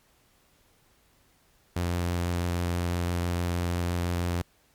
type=tone with vibrato; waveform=sawtooth; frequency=87.31 Hz; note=F2; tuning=in tune; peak=-22 dBFS; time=1.76-4.42 s; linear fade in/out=5 ms; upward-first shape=sine; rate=6.1 Hz; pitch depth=11 cents each way; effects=pink hiss -64 dBFS RMS until 4.74 s + MP3 96 kbps